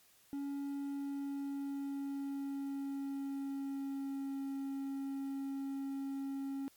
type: tone with pitch glide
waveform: triangle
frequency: 280.5 to 273.5 Hz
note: C#4 to C#4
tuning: +21 to -23 cents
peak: -35 dBFS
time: 0.33-6.68 s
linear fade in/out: 0 ms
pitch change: -44 cents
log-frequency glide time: 0.7-4.42 s
effects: white hiss -66 dBFS RMS until 6.76 s + MP3 96 kbps